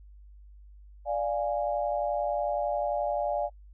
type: chord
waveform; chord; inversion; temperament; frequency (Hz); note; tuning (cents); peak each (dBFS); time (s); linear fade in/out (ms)
sine; D diminished; none; equal; 587.3 / 698.5 / 830.6; D5 / F5 / Ab5; 0 / 0 / 0; -29 / -31 / -33; 1.05-3.5; 50
effects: noise-tail reverb RT60 0.1 s tail -24 dB re dry + added 50 Hz sine -48 dBFS peak until 3.73 s